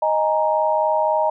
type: chord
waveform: sine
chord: D# suspended fourth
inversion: none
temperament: just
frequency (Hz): 622.3 / 829.7 / 933.4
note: D#5 / G#5 / A#5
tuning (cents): 0 / -2 / +2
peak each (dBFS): -19 / -23 / -20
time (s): 0.02-1.3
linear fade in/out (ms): 5
effects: none